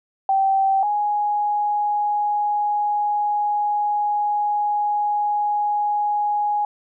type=tone pair in turn; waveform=sine; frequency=777 / 830.7 Hz; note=G5 / G#5; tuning=-16 / 0 cents; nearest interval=minor second; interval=116 cents; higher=second; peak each=-15 / -18 dBFS; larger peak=first; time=0.29-0.83 / 0.83-6.65 s; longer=second; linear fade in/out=2 ms; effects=none